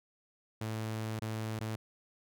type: tone with dropouts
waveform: sawtooth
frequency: 110 Hz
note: A2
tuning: in tune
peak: -31 dBFS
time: 0.61-1.76 s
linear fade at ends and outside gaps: 5 ms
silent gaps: 1.195-1.219 / 1.592-1.607 s
effects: none